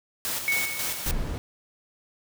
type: noise with tremolo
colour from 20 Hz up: white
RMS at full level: -29 dBFS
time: 0.25-1.11 s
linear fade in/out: 0 ms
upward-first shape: square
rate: 3.7 Hz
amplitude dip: 45%
type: tone with exponential decay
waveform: sine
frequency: 2217 Hz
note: C#7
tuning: in tune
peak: -20 dBFS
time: 0.48-1.27 s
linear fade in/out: 0 ms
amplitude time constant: 170 ms
type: noise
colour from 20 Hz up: brown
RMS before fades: -28 dBFS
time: 1.06-1.38 s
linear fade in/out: 0 ms
effects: none